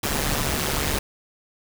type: noise with amplitude modulation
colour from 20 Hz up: pink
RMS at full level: -21 dBFS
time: 0.03-0.99 s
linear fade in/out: 5 ms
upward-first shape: sine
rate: 145 Hz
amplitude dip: 75%
effects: none